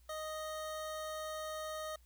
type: tone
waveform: 25% pulse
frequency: 622.3 Hz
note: D#5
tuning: in tune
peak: -36 dBFS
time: 0.09-1.96 s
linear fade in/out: 5 ms
effects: added 60 Hz sine -61 dBFS peak until 2.05 s + white hiss -72 dBFS RMS until 2.05 s